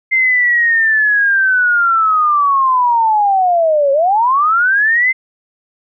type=linear two-way sweep; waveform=sine; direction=down then up; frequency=2093 to 541 to 2093 Hz; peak=-9 dBFS; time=0.11-5.13 s; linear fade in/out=20 ms; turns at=3.92 s; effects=none